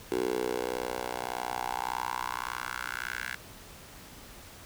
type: tone with high-pass filter sweep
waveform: 10% pulse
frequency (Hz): 61.74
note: B1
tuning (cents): 0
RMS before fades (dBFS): -34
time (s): 0.12-3.35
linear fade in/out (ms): 0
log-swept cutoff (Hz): 380 to 1700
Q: 4
effects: pink hiss -49 dBFS RMS until 4.65 s